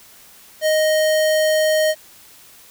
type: tone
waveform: square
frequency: 622.3 Hz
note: D#5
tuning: in tune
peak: -15 dBFS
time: 0.61-1.95 s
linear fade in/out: 50 ms
effects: white hiss -46 dBFS RMS until 2.7 s